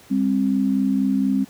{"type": "tone pair together", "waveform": "sine", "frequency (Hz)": [200.2, 264.4], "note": ["G3", "C4"], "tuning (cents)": [37, 18], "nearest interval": "perfect fourth", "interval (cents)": 481, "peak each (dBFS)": [-20, -19], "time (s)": [0.1, 1.45], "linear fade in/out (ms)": 20, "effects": ["pink hiss -48 dBFS RMS until 1.49 s", "high-pass 100 Hz 12 dB/octave"]}